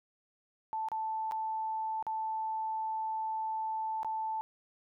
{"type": "tone with dropouts", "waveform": "sine", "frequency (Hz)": 880, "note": "A5", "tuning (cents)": 0, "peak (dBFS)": -32, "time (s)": [0.73, 4.41], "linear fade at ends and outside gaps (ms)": 0, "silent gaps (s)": [[0.886, 0.917], [1.312, 1.32], [2.026, 2.067], [4.031, 4.047]], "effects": []}